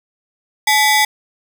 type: ring-modulated tone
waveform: sawtooth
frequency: 1422 Hz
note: F6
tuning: 31 cents sharp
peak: -4 dBFS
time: 0.67-1.05 s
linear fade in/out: 5 ms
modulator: 569 Hz
effects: none